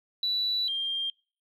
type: tone pair in turn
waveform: sine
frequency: 3951 / 3194 Hz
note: B7 / G7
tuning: 0 / +32 cents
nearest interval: major third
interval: 368 cents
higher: first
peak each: -24 / -27 dBFS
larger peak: first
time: 0.23-0.68 / 0.68-1.1 s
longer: first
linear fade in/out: 2 ms
effects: noise-tail reverb RT60 0.4 s tail -25 dB re dry + tanh soft clip ceiling -20 dBFS